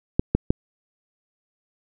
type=clicks; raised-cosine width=3 ms; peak=-4 dBFS; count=3; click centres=0.195 / 0.35 / 0.505 s; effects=none